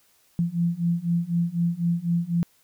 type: beating tone pair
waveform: sine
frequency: 168.9 / 172.9 Hz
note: E3 / F3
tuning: +42 / -17 cents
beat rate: 4 Hz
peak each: -25 / -24 dBFS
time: 0.39-2.43 s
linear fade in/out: 0 ms
effects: white hiss -62 dBFS RMS until 2.63 s